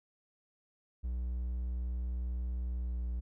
triangle tone with pitch glide, 61.1 to 60.05 Hz, B1 to B1, -18 to -48 cents, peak -31 dBFS, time 1.03-3.21 s, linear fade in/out 20 ms, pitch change -30 cents, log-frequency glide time 2.79-3.09 s, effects none

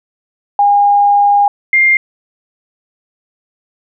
sine tone pair in turn, 813 / 2110 Hz, G#5 / C7, -37 / +14 cents, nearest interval octave + perfect fourth, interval 1651 cents, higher second, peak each -6 dBFS, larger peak neither, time 0.59-1.48 / 1.73-1.97 s, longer first, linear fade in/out 2 ms, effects none

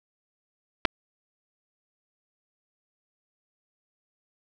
clicks, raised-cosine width 0.3 ms, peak -5 dBFS, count 2, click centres 0.851 / 0.854 s, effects none

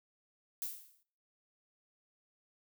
violet noise with exponential decay, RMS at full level -36 dBFS, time 0.62-1.03 s, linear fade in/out 0 ms, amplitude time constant 87 ms, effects noise-tail reverb RT60 0.6 s tail -24 dB re dry

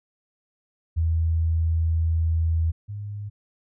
sine tone pair in turn, 81.7 / 102.94 Hz, E2 / G#2, -15 / -15 cents, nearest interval major third, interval 400 cents, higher second, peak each -19 / -30 dBFS, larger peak first, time 0.96-2.72 / 2.88-3.3 s, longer first, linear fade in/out 20 ms, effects none

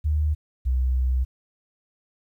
sine tone pair in turn, 75.8 / 63.78 Hz, D#2 / C2, -45 / -44 cents, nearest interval minor third, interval 299 cents, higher first, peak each -19 dBFS, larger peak neither, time 0.04-0.35 / 0.65-1.25 s, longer second, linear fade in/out 20 ms, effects 10-bit

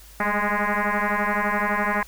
sine tone with frequency modulation, 419.9 Hz, G#4, 19 cents sharp, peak -20 dBFS, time 0.2-2.03 s, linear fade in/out 2 ms, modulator 207 Hz, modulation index 8, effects added 51 Hz sine -46 dBFS peak until 2.07 s + white hiss -49 dBFS RMS until 2.07 s

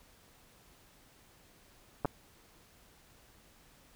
clicks, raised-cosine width 1 ms, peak -17 dBFS, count 2, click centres 2.048 / 2.055 s, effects pink hiss -62 dBFS RMS until 3.95 s

